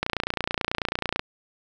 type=click train; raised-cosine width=0.3 ms; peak=-8 dBFS; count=35; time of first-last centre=0.03-1.194 s; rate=29.2 Hz; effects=none